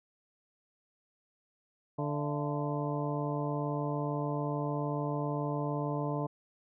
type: harmonic tone with a mistuned harmonic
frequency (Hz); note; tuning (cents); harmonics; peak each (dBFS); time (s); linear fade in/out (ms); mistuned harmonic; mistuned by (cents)
146.83; D3; 0; 1 / 2 / 3 / 4 / 5 / 6 / 7; -34 / -37 / -39 / -40 / -41 / -42 / -42; 1.98-6.27; 10; 5; -120
effects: none